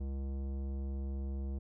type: tone with tanh clipping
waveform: sine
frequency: 67.9 Hz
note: C#2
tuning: 35 cents flat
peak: -37 dBFS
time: 0-1.59 s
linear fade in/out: 10 ms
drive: 15 dB
effects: none